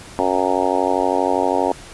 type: harmonic tone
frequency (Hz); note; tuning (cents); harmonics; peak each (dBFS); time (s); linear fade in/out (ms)
92.5; F#2; 0; 3 / 4 / 5 / 6 / 7 / 8 / 9 / 10; -24 / -24 / -24 / -24 / -24 / -24 / -24 / -24; 0.19-1.72; 0
effects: pink hiss -39 dBFS RMS until 1.93 s + resampled to 24000 Hz